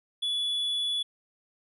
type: tone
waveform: triangle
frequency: 3422 Hz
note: A7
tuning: 49 cents flat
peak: -25 dBFS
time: 0.22-1.03 s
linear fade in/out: 10 ms
effects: resampled to 32000 Hz